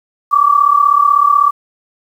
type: tone pair together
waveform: sine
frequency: 1138.6 / 1174.7 Hz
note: C#6 / D6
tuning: +46 / 0 cents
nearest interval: minor second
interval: 54 cents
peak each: -10 dBFS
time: 0.31-1.51 s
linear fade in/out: 20 ms
effects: 7-bit